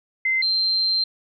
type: tone pair in turn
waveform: sine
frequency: 2072 / 4144 Hz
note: C7 / C8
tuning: -17 / -17 cents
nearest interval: octave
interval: 1200 cents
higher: second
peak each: -18 dBFS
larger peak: neither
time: 0.25-0.42 / 0.42-1.04 s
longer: second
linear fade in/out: 5 ms
effects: none